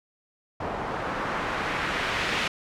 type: noise with low-pass filter sweep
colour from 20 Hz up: white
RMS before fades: -29 dBFS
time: 0.6-2.48 s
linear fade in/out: 5 ms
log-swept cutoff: 880 to 2700 Hz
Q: 1.1
effects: none